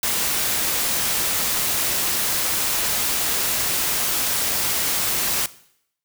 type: noise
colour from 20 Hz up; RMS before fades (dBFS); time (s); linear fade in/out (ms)
white; -22; 0.03-5.46; 2
effects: noise-tail reverb RT60 0.7 s tail -18 dB re dry